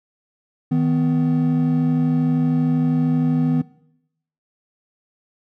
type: tone pair together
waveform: triangle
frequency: 158 / 250.8 Hz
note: D#3 / B3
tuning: +27 / +27 cents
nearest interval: minor sixth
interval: 800 cents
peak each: -16 dBFS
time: 0.71-3.62 s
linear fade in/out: 10 ms
effects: noise-tail reverb RT60 0.8 s tail -21 dB re dry + tanh soft clip ceiling -7 dBFS